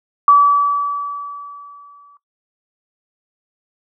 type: tone with exponential decay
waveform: sine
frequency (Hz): 1149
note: D6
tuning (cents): -38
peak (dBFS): -4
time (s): 0.28-2.17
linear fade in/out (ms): 2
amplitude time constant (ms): 410
effects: noise-tail reverb RT60 0.1 s tail -17 dB re dry